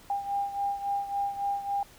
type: beating tone pair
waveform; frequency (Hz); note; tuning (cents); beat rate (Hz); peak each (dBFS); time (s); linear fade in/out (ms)
sine; 801 / 804.6; G5 / G5; +37 / +45; 3.6; -29 / -34; 0.1-1.83; 2
effects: pink hiss -54 dBFS RMS until 1.98 s